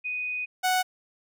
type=tone pair in turn; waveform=sine / sawtooth; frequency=2489 / 740 Hz; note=D#7 / F#5; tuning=0 / 0 cents; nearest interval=octave + major sixth; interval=2100 cents; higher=first; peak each=-28 / -18 dBFS; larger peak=second; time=0.04-0.46 / 0.63-0.83 s; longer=first; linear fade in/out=20 ms; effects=none